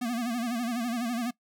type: tone with vibrato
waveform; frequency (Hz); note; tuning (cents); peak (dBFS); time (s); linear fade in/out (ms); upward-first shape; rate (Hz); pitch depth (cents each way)
square; 237.3; A#3; +31; -29; 0.01-1.31; 10; sine; 12; 95
effects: noise-tail reverb RT60 0.1 s tail -20 dB re dry